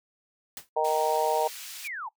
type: noise with exponential decay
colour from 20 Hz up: white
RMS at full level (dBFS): -35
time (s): 0.57-0.69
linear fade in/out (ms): 1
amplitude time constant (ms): 24
type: harmonic tone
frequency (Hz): 155.56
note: D#3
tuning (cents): 0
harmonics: 3 / 4 / 5 / 6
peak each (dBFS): -28 / -28 / -28 / -28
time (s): 0.76-1.48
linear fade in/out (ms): 10
type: high-pass noise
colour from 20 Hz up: pink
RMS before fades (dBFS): -41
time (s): 0.84-1.88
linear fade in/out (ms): 10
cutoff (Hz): 2700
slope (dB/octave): 12
type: linear sweep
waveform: sine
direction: down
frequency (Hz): 2523 to 786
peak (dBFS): -33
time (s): 1.84-2.09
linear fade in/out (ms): 10
effects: noise-tail reverb RT60 0.1 s tail -20 dB re dry